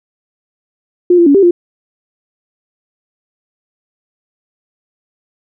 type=tone with pitch steps; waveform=sine; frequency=354.9 / 342.7 / 282.4 / 394.1 / 348.8 Hz; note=F4 / F4 / C#4 / G4 / F4; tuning=+28 / -33 / +32 / +9 / -2 cents; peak=-4 dBFS; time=1.1-1.51 s; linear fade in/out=5 ms; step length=82 ms; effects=none